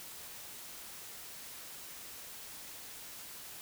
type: silence
effects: white hiss -48 dBFS RMS until 3.61 s